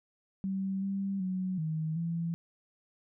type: tone with pitch steps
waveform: sine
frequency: 192.6 / 195.9 / 185.7 / 157.8 / 167.6 Hz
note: G3 / G3 / F#3 / D#3 / E3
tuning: -30 / -1 / +7 / +25 / +29 cents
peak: -30 dBFS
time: 0.44-2.34 s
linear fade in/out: 0 ms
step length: 380 ms
effects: none